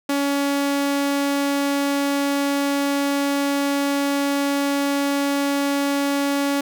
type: tone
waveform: sawtooth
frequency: 281.5 Hz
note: C#4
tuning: 27 cents sharp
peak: -15 dBFS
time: 0.09-6.61 s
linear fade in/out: 5 ms
effects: none